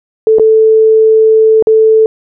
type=tone with dropouts; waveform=sine; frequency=440 Hz; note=A4; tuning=in tune; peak=-3 dBFS; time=0.27-2.06 s; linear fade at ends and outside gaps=1 ms; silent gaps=0.385-0.396 / 1.625-1.671 s; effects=none